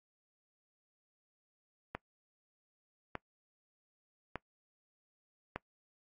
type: click train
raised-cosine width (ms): 0.5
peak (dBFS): -22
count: 4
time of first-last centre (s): 1.95-5.56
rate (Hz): 0.831
effects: noise-tail reverb RT60 0.1 s tail -22 dB re dry + AAC 64 kbps